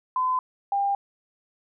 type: tone pair in turn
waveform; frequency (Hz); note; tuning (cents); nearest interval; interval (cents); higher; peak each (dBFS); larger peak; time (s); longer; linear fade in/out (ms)
sine; 1019 / 799; C6 / G5; -46 / +33; major third; 421; first; -21; neither; 0.16-0.39 / 0.72-0.95; neither; 2
effects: none